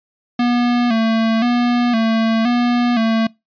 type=tone with vibrato; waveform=square; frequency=233.1 Hz; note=A#3; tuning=in tune; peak=-14 dBFS; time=0.39-3.27 s; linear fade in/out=5 ms; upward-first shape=square; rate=0.97 Hz; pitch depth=65 cents each way; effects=noise-tail reverb RT60 0.2 s tail -24 dB re dry + resampled to 11025 Hz